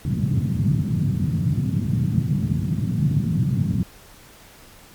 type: band-pass noise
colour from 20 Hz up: pink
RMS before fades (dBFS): -21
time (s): 0.05-3.83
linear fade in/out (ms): 2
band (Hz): 110 to 190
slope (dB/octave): 24
effects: pink hiss -47 dBFS RMS until 4.94 s + MP3 96 kbps